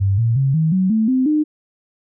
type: tone with pitch steps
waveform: sine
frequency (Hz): 98 / 115.2 / 135.43 / 159.2 / 187.15 / 220 / 258.6 / 304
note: G2 / A#2 / C#3 / D#3 / F#3 / A3 / C4 / D#4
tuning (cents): 0 / -20 / -40 / +40 / +20 / 0 / -20 / -40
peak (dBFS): -13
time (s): 0-1.44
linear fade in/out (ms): 20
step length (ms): 180
effects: none